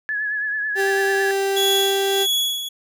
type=tone with vibrato; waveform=sine; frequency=1700 Hz; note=G#6; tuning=40 cents sharp; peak=-21 dBFS; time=0.09-1.31 s; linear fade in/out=0 ms; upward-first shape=triangle; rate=9.1 Hz; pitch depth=52 cents each way
type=tone; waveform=35% pulse; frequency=392 Hz; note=G4; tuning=in tune; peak=-17 dBFS; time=0.75-2.27 s; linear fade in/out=50 ms
type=tone with tremolo; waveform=40% pulse; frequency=3369 Hz; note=G#7; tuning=24 cents sharp; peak=-16 dBFS; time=1.56-2.69 s; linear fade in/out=10 ms; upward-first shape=sine; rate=1.6 Hz; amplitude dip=65%
effects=none